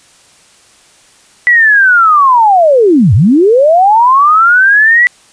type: linear two-way sweep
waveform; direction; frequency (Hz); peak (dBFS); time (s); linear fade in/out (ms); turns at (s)
sine; down then up; 1975.5 to 86 to 1975.5; -3; 1.47-5.07; 0; 3.14
effects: white hiss -44 dBFS RMS until 5.32 s + resampled to 22050 Hz